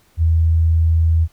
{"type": "tone", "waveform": "sine", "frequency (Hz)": 81.6, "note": "E2", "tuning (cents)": -17, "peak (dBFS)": -11, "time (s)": [0.17, 1.28], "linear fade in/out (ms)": 50, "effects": ["pink hiss -56 dBFS RMS until 1.32 s"]}